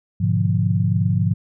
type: chord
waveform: sine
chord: G# diminished seventh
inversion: none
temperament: equal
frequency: 103.83 / 123.47 / 146.83 / 174.61 Hz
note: G#2 / B2 / D3 / F3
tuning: 0 / 0 / 0 / 0 cents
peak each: -19 / -23 / -24 / -21 dBFS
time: 0.2-1.34 s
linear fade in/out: 10 ms
effects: none